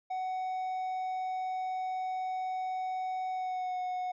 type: tone with pitch glide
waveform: triangle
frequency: 746 to 732.3 Hz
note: F#5 to F#5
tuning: +14 to -18 cents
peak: -30 dBFS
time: 0.1-4.12 s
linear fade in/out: 10 ms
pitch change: -32 cents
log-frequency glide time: 3.31-3.79 s
effects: resampled to 16000 Hz